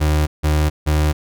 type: tone bursts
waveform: 35% pulse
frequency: 76.1 Hz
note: D#2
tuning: 38 cents flat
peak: -12 dBFS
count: 3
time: 0-1.13 s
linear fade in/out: 20 ms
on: 270 ms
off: 160 ms
effects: none